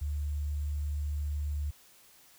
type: tone with sample-and-hold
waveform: sine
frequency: 73.42 Hz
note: D2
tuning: in tune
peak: -30 dBFS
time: 0.01-1.71 s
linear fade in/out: 10 ms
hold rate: 7350 Hz
effects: white hiss -59 dBFS RMS until 2.38 s